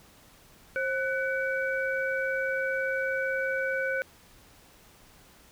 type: tone cluster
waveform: sine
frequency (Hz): 532 / 1497 / 2277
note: C5 / F#6 / C#7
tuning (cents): +29 / +20 / +46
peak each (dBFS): -30 / -29 / -38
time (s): 0.76-4.02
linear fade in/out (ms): 0
effects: pink hiss -56 dBFS RMS until 5.51 s